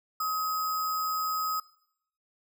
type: tone with sample-and-hold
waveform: sine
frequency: 1265 Hz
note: D#6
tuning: 28 cents sharp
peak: -27 dBFS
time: 0.2-1.6 s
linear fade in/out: 5 ms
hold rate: 6300 Hz
effects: noise-tail reverb RT60 0.7 s tail -19 dB re dry